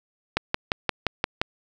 click train, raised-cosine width 0.3 ms, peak -5 dBFS, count 7, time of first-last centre 0.37-1.415 s, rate 5.74 Hz, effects none

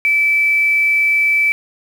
sine tone with quantisation, 2314 Hz, D7, 26 cents flat, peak -11 dBFS, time 0.05-1.52 s, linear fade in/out 0 ms, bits 6, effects none

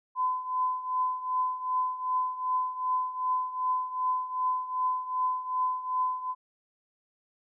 sine tone with tremolo, 1015 Hz, B5, 47 cents sharp, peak -23 dBFS, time 0.15-6.35 s, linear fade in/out 50 ms, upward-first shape triangle, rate 2.6 Hz, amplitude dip 80%, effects none

